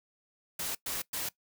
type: noise bursts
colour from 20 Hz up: white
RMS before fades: -35 dBFS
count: 3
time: 0.59-1.29 s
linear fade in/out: 5 ms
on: 160 ms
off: 110 ms
effects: noise-tail reverb RT60 0.1 s tail -20 dB re dry